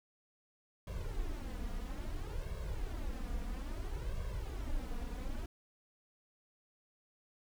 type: noise with flanger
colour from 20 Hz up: brown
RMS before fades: -39 dBFS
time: 0.87-5.46 s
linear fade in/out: 2 ms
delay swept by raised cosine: 1.8 to 4.2 ms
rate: 0.6 Hz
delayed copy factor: +0.75
effects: none